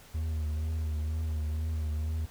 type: tone with vibrato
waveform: triangle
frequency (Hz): 77.9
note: D#2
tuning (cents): +3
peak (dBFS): -27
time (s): 0.14-2.26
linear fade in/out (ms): 10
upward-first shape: triangle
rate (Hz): 2.1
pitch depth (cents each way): 49
effects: pink hiss -54 dBFS RMS until 2.3 s